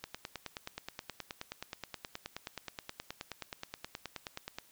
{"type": "click train", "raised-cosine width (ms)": 0.2, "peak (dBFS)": -22, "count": 44, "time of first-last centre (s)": [0.04, 4.585], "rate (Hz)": 9.46, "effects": ["white hiss -63 dBFS RMS until 4.71 s"]}